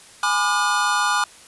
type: chord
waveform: square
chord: G# diminished seventh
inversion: none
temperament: just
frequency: 830.6 / 996.7 / 1196.1 / 1435.3 Hz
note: G#5 / B5 / D6 / F6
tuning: 0 / +16 / +31 / +47 cents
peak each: -26 / -26 / -23 / -23 dBFS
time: 0.23-1.24 s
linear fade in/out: 2 ms
effects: white hiss -46 dBFS RMS until 1.47 s + resampled to 24000 Hz